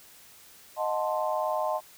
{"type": "chord", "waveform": "sine", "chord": "D# diminished seventh", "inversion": "none", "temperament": "equal with one note detuned", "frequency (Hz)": [622.3, 725.2, 880, 1046.5], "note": ["D#5", "F#5", "A5", "C6"], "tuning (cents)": [0, -35, 0, 0], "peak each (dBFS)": [-29, -33, -32, -33], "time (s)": [0.76, 1.81], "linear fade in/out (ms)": 50, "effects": ["white hiss -53 dBFS RMS until 1.97 s"]}